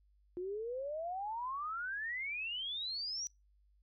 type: exponential sweep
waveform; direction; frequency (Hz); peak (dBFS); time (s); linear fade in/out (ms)
sine; up; 349.2 to 5920; -37; 0.37-3.27; 0
effects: noise-tail reverb RT60 0.2 s tail -24 dB re dry + added 50 Hz sine -66 dBFS peak until 3.82 s